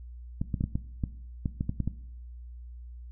clicks, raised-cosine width 5 ms, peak -16 dBFS, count 11, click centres 0.415 / 0.542 / 0.609 / 0.64 / 0.755 / 1.038 / 1.458 / 1.609 / 1.694 / 1.803 / 1.876 s, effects noise-tail reverb RT60 0.7 s tail -17 dB re dry + added 60 Hz sine -41 dBFS peak until 3.11 s

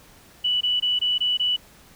sine tone bursts, 2960 Hz, F#7, in tune, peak -19 dBFS, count 6, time 0.44-1.565 s, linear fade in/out 10 ms, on 170 ms, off 21 ms, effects pink hiss -51 dBFS RMS until 1.95 s

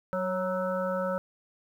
harmonic tone with a mistuned harmonic, 187.1 Hz, F#3, 20 cents sharp, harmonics 1 / 3 / 5 / 7 / 8, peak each -34 / -29 / -39 / -35 / -41 dBFS, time 0.13-1.18 s, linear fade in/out 0 ms, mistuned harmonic 3, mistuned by -35 cents, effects 10-bit

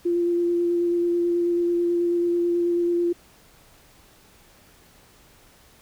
sine tone with vibrato, 346.1 Hz, F4, 16 cents flat, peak -19 dBFS, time 0.05-3.13 s, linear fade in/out 10 ms, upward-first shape square, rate 9.2 Hz, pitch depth 9 cents each way, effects pink hiss -54 dBFS RMS until 5.81 s

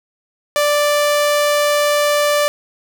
sawtooth tone, 587.3 Hz, D5, in tune, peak -9 dBFS, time 0.56-2.48 s, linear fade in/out 0 ms, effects none

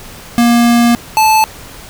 square tone pair in turn, 236.7 / 872.7 Hz, A#3 / A5, +27 / -14 cents, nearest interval octave + major seventh, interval 2259 cents, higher second, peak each -7 dBFS, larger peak neither, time 0.38-0.95 / 1.17-1.44 s, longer first, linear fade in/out 0 ms, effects pink hiss -33 dBFS RMS until 1.89 s

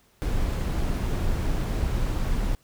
brown noise, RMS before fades -25 dBFS, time 0.22-2.55 s, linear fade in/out 0 ms, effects pink hiss -62 dBFS RMS until 2.63 s

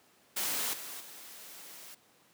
white noise with level steps, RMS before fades -33 / -43 / -49 dBFS, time 0.36-1.95 s, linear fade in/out 10 ms, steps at 0.73 / 1 s, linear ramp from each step 5 ms, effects pink hiss -64 dBFS RMS until 2.33 s + high-pass 200 Hz 12 dB/octave

